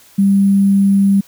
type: tone with sample-and-hold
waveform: sine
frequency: 197.4 Hz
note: G3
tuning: 12 cents sharp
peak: -8 dBFS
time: 0.18-1.21 s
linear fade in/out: 10 ms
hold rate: 11025 Hz
effects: white hiss -46 dBFS RMS until 1.27 s